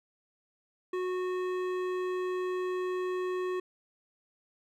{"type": "tone with hard clipping", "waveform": "sine", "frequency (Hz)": 366.5, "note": "F#4", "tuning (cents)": -16, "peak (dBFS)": -32, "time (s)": [0.93, 3.6], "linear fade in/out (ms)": 5, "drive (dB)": 13, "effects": []}